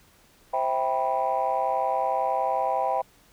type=chord; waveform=sine; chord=C major seventh; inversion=none; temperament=just; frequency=523.3 / 654.1 / 784.9 / 981.1 Hz; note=C5 / E5 / G5 / B5; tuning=0 / -14 / +2 / -12 cents; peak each=-29 / -28 / -25 / -28 dBFS; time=0.53-3.02 s; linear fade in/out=10 ms; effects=tanh soft clip ceiling -15 dBFS + pink hiss -58 dBFS RMS until 3.32 s